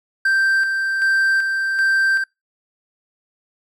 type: tone with tremolo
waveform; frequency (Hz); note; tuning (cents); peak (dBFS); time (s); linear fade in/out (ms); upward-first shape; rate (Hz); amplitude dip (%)
triangle; 1568; G6; 0; -12; 0.25-2.24; 5; square; 1.3; 40
effects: noise-tail reverb RT60 0.2 s tail -25 dB re dry